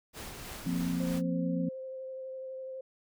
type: noise with tremolo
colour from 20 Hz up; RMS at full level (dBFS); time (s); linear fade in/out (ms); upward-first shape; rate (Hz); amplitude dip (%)
pink; -42; 0.13-1.22; 50; sine; 3.2; 30
type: chord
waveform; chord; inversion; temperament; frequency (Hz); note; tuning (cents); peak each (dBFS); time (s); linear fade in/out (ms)
sine; F suspended fourth; none; equal; 174.61 / 233.1 / 261.6; F3 / Bb3 / C4; 0 / 0 / 0; -31 / -37 / -33; 0.66-1.69; 5
type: tone with vibrato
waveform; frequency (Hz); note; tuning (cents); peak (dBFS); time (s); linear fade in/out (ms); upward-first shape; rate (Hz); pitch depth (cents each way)
sine; 524; C5; +2; -38; 1-2.81; 5; sine; 12; 12
effects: none